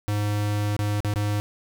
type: tone with dropouts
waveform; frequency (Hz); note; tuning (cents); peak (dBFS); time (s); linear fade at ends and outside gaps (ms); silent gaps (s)
square; 103.83; G#2; 0; -23; 0.08-1.4; 0; 0.765-0.791 / 1.004-1.047 / 1.138-1.159
effects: none